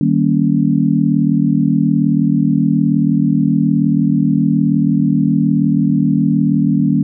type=chord; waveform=sine; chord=Eb dominant seventh; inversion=none; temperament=just; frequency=155.56 / 194.45 / 233.3 / 280 Hz; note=Eb3 / G3 / Bb3 / Db4; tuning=0 / -14 / +2 / +18 cents; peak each=-16 dBFS; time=0.01-7.03 s; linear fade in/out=2 ms; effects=none